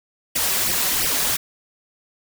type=noise with flanger; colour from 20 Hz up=white; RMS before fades=-21 dBFS; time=0.35-1.37 s; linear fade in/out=10 ms; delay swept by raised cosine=0.36 to 5.36 ms; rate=2.9 Hz; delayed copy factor=+0.85; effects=none